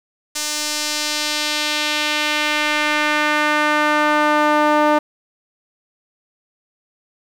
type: tone with band-pass filter sweep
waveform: sawtooth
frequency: 300 Hz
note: D4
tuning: 37 cents sharp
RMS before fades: -18 dBFS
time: 0.35-4.99 s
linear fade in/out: 10 ms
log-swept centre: 6800 to 860 Hz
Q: 1.2
effects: 7-bit